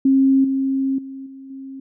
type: tone with level steps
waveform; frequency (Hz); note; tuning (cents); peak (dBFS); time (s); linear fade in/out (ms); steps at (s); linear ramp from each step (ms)
sine; 268.6; C4; +46; -11 / -17 / -30 / -35 / -31; 0.05-1.8; 5; 0.44 / 0.98 / 1.26 / 1.5; 5
effects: none